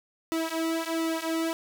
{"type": "tone with flanger", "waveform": "sawtooth", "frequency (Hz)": 326.4, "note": "E4", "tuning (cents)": -17, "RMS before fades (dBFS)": -29, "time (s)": [0.32, 1.53], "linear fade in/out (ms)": 0, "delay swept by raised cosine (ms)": [1.8, 4.3], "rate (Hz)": 1.4, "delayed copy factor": -0.9, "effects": []}